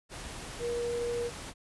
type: tone in noise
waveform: sine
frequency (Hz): 476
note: A#4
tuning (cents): +36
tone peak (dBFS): -30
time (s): 0.59-1.31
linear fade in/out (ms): 50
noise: pink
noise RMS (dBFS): -42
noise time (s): 0.09-1.54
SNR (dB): +9
effects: resampled to 24000 Hz